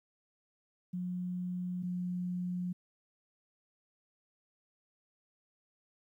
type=tone pair in turn; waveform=sine; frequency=180 / 179.19 Hz; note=F#3 / F3; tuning=-47 / +45 cents; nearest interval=unison; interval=8 cents; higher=first; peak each=-34 / -33 dBFS; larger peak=second; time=0.93-1.83 / 1.83-2.73 s; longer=neither; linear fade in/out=10 ms; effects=12-bit